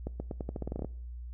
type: accelerating click train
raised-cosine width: 2 ms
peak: -22 dBFS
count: 13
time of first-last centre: 0.07-0.847 s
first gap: 130 ms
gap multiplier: 0.86
effects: noise-tail reverb RT60 0.6 s tail -22 dB re dry + added 60 Hz sine -39 dBFS peak until 1.33 s